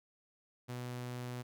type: tone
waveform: sawtooth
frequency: 123.47 Hz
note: B2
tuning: in tune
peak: -36 dBFS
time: 0.68-1.43 s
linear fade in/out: 20 ms
effects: none